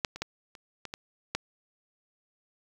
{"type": "clicks", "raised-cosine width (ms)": 0.2, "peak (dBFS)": [-9, -23, -14, -30, -21, -19, -11], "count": 7, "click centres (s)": [0.048, 0.16, 0.22, 0.552, 0.853, 0.939, 1.35], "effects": ["8-bit"]}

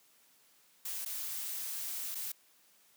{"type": "noise with dropouts", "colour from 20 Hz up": "blue", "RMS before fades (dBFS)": -39, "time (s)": [0.85, 2.32], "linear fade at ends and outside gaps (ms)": 5, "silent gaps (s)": [[1.049, 1.059], [2.147, 2.152]], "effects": ["white hiss -66 dBFS RMS until 2.96 s", "high-pass 150 Hz 12 dB/octave"]}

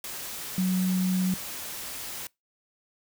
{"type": "tone in noise", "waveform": "sine", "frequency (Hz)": 185, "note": "F#3", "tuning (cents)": 0, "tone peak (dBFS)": -22, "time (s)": [0.58, 1.34], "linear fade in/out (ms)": 2, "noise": "white", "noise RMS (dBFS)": -37, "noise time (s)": [0.04, 2.27], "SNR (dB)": 12, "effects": ["noise-tail reverb RT60 0.2 s tail -24 dB re dry"]}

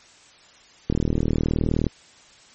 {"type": "click train", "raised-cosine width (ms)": 3, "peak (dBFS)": -8, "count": 39, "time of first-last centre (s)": [0.9, 1.867], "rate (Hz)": 39.3, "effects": ["white hiss -51 dBFS RMS until 2.54 s", "MP3 32 kbps"]}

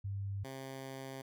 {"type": "tone pair in turn", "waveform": ["sine", "10% pulse"], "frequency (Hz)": [99, 133.7], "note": ["G2", "C3"], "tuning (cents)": [18, 38], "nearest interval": "perfect fourth", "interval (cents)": 520, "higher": "second", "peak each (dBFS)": [-36, -35], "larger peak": "second", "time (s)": [[0.04, 0.44], [0.44, 1.22]], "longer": "second", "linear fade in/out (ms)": 10, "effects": []}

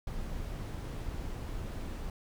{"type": "noise", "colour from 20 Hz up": "brown", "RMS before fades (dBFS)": -38, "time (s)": [0.07, 2.1], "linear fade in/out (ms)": 2, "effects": []}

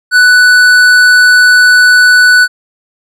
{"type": "tone with tanh clipping", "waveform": "sine", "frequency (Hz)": 1487, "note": "F#6", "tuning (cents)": 8, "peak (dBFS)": -4, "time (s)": [0.11, 2.48], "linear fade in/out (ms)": 50, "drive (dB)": 13, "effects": []}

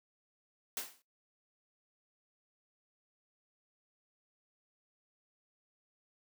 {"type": "noise with exponential decay", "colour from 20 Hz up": "white", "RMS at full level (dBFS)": -35, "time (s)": [0.77, 1.02], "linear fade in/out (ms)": 1, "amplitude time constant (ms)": 53, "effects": ["noise-tail reverb RT60 0.2 s tail -20 dB re dry", "high-pass 200 Hz 12 dB/octave"]}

